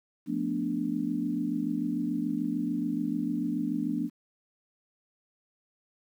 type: chord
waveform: sine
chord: B half-diminished seventh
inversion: second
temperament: equal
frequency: 174.61 / 220 / 246.9 / 293.7 Hz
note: F3 / A3 / B3 / D4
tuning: 0 / 0 / 0 / 0 cents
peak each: -36 / -34 / -32 / -31 dBFS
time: 0.26-4.1 s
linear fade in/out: 50 ms
effects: 10-bit